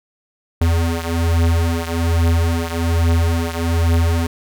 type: beating tone pair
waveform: square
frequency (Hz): 83.1 / 84.3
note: E2 / E2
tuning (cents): +15 / +39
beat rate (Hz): 1.2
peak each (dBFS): -17 / -20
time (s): 0.61-4.27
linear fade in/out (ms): 5
effects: none